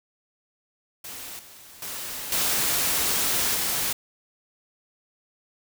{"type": "noise with level steps", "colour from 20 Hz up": "white", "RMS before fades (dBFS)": [-38, -47, -34, -24, -26], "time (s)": [1.04, 3.93], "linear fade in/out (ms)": 5, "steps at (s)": [1.39, 1.82, 2.32, 3.55], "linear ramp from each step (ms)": 2, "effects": []}